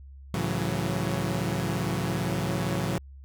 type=chord; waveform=sawtooth; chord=F# minor seventh; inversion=first; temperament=equal with one note detuned; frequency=110 / 138.59 / 167.4 / 185 Hz; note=A2 / C#3 / E3 / F#3; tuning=0 / 0 / +27 / 0 cents; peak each=-28 dBFS; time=0.34-2.98 s; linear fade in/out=0 ms; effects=added 68 Hz sine -43 dBFS peak until 3.24 s